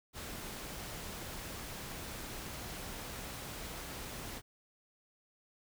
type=noise; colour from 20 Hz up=pink; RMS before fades=-44 dBFS; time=0.13-4.42 s; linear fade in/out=50 ms; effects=none